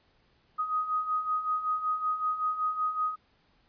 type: beating tone pair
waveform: sine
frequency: 1248 / 1253.3 Hz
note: D#6 / D#6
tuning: +5 / +12 cents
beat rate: 5.3 Hz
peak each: -34 / -28 dBFS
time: 0.58-3.16 s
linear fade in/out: 20 ms
effects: pink hiss -67 dBFS RMS until 3.68 s + resampled to 11025 Hz